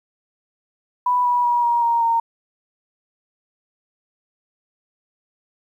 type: tone with pitch steps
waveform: sine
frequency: 987.8 / 974.2 / 960.8 / 947.6 / 934.5 / 921.6 Hz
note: B5 / B5 / B5 / A#5 / A#5 / A#5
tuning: 0 / -24 / -48 / +28 / +4 / -20 cents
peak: -15 dBFS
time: 1.06-2.2 s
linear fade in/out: 5 ms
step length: 190 ms
effects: 9-bit